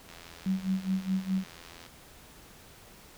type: click train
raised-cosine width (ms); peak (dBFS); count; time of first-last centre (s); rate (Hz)
0.2; -30; 151; 0.09-1.863; 84.6
type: tone with tremolo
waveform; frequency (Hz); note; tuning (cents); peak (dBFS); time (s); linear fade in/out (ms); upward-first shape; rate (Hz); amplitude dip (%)
sine; 189.8; F#3; +44; -24; 0.46-1.44; 2; sine; 4.8; 85
effects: pink hiss -53 dBFS RMS until 3.17 s